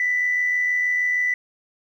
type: tone pair together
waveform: sine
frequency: 1900 / 1986.4 Hz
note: A#6 / B6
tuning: +33 / +9 cents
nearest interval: minor second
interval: 76 cents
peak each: -30 / -18 dBFS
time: 0-1.34 s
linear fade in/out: 2 ms
effects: tanh soft clip ceiling -13 dBFS + 9-bit